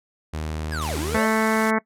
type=tone; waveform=sawtooth; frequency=77.8 Hz; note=D#2; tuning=in tune; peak=-23 dBFS; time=0.33-1.18 s; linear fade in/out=10 ms
type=linear two-way sweep; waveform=square; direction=down then up; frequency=1760 to 265.2 to 646 Hz; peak=-29 dBFS; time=0.71-1.27 s; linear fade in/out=20 ms; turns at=0.98 s
type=noise; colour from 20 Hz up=white; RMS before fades=-34 dBFS; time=0.81-1.71 s; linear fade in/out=10 ms
type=harmonic tone; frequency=220 Hz; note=A3; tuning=in tune; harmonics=1 / 2 / 3 / 4 / 5 / 6 / 7 / 8 / 9 / 10; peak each=-22 / -25 / -27 / -28 / -29 / -30 / -30 / -31 / -32 / -32 dBFS; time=1.14-1.79 s; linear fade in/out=10 ms
effects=noise-tail reverb RT60 0.1 s tail -21 dB re dry + low-pass 11000 Hz 12 dB/octave